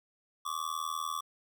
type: tone with amplitude modulation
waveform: square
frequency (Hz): 1145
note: D6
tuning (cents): -44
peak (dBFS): -30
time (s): 0.45-1.21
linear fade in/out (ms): 10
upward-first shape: sine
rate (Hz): 80.1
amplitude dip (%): 100
effects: none